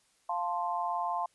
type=chord; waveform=sine; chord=F major; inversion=none; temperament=equal; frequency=698.5 / 880 / 1046.5 Hz; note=F5 / A5 / C6; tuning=0 / 0 / 0 cents; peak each=-34 dBFS; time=0.29-1.26 s; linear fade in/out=5 ms; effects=white hiss -69 dBFS RMS until 1.34 s + resampled to 24000 Hz